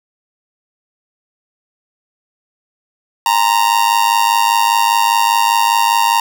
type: tone with amplitude modulation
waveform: 45% pulse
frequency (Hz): 928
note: A#5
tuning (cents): -8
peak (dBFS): -7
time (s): 3.26-6.2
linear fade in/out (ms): 2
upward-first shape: sine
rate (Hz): 105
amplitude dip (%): 80
effects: none